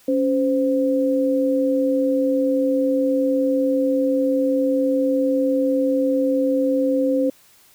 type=tone pair together; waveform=sine; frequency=277.2 / 517.7 Hz; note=C#4 / C5; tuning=0 / -18 cents; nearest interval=major seventh; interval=1082 cents; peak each=-19 dBFS; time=0.08-7.3 s; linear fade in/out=5 ms; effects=white hiss -53 dBFS RMS until 7.74 s